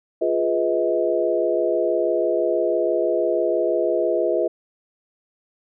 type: chord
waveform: sine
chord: F half-diminished seventh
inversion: none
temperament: equal with one note detuned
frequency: 349.2 / 415.3 / 493.9 / 636.4 Hz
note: F4 / Ab4 / Cb5 / Eb5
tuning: 0 / 0 / 0 / +39 cents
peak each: -23 / -25 / -24 / -22 dBFS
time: 0.21-4.48 s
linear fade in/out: 10 ms
effects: none